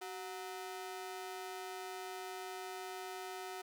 sawtooth ring-modulated tone, 554.4 Hz, C#5, in tune, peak -36 dBFS, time 0.01-3.62 s, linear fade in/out 10 ms, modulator 177 Hz, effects none

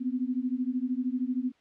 sine beating tone pair, 246.7 / 259.7 Hz, B3 / C4, -2 / -13 cents, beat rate 13 Hz, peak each -30 dBFS, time 0-1.52 s, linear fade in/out 20 ms, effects white hiss -66 dBFS RMS until 1.6 s + low-pass 3000 Hz 12 dB/octave

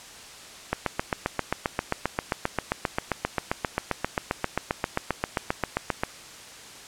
click train, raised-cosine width 0.5 ms, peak -8 dBFS, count 41, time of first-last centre 0.73-6.035 s, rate 7.54 Hz, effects white hiss -44 dBFS RMS until 6.87 s + low-pass 8000 Hz 12 dB/octave

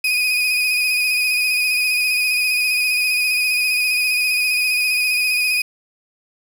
35% pulse tone with vibrato, 2489 Hz, D#7, in tune, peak -14 dBFS, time 0.04-5.62 s, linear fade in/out 5 ms, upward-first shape sine, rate 15 Hz, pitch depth 31 cents each way, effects 7-bit

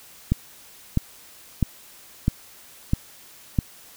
click train, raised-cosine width 5 ms, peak -6 dBFS, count 6, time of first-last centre 0.32-3.588 s, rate 1.53 Hz, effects white hiss -48 dBFS RMS until 3.96 s

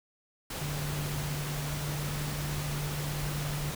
sine tone in noise, 146.83 Hz, D3, in tune, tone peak -33 dBFS, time 0.61-3.71 s, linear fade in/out 5 ms, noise pink, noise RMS -37 dBFS, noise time 0.5-3.75 s, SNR +1 dB, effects none

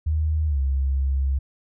sine tone with pitch glide, 77.6 to 67.55 Hz, D#2 to C#2, -4 to -44 cents, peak -19 dBFS, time 0.06-1.39 s, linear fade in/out 10 ms, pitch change -240 cents, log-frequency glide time 0.47-0.59 s, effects none

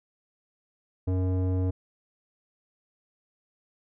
square tone with low-pass filter, 92.5 Hz, F#2, in tune, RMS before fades -26 dBFS, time 1.07-1.71 s, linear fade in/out 10 ms, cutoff 480 Hz, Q 1.1, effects none

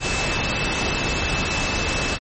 sine tone in noise, 2625 Hz, E7, 8 cents flat, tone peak -27 dBFS, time 0-2.19 s, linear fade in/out 50 ms, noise pink, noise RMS -23 dBFS, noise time 0-2.19 s, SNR -7 dB, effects MP3 32 kbps

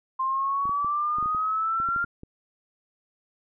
sine exponential sweep, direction up, 1046.5 to 1400 Hz, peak -23 dBFS, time 0.19-2.05 s, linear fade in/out 10 ms
clicks, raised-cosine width 3 ms, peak -28 dBFS, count 12, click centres 0.655 / 0.694 / 0.846 / 1.185 / 1.227 / 1.259 / 1.348 / 1.801 / 1.888 / 1.962 / 2.043 / 2.234 s
effects none

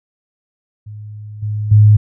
sine tone with level steps, 105.6 Hz, G#2, 29 cents sharp, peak -28 / -17 / -4 dBFS, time 0.86-1.97 s, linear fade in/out 10 ms, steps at 1.42 / 1.71 s, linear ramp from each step 10 ms, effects none

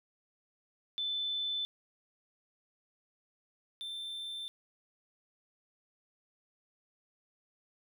sine / triangle tone pair in turn, 3520 / 3557 Hz, A7 / A7, 0 / +18 cents, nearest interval unison, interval 18 cents, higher second, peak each -32 / -37 dBFS, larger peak first, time 0.98-1.65 / 3.81-4.48 s, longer neither, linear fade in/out 0 ms, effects none

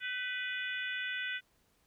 harmonic tone with a mistuned harmonic, 493.9 Hz, B4, in tune, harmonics 3 / 4 / 5 / 6 / 7, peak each -38 / -40 / -42 / -44 / -45 dBFS, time 0-1.41 s, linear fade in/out 50 ms, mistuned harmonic 3, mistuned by +37 cents, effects pink hiss -72 dBFS RMS until 1.86 s

